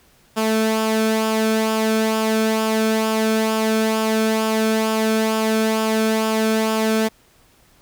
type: tone with flanger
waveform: sawtooth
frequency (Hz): 220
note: A3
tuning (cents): 0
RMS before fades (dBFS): -19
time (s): 0.36-7.09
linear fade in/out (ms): 20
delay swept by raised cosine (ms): 0.48 to 1.05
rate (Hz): 2.2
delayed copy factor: -0.5
effects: pink hiss -55 dBFS RMS until 7.81 s